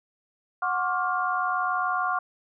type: tone cluster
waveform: sine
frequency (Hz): 733 / 1074 / 1154 / 1407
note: F#5 / C6 / D6 / F6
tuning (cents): -16 / +45 / -31 / +12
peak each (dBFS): -29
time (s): 0.62-2.19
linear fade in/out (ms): 5
effects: none